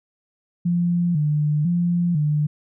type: tone with vibrato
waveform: sine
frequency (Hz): 161.2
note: E3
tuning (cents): -38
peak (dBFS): -17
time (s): 0.65-2.47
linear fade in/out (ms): 10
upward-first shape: square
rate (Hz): 1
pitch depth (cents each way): 130
effects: none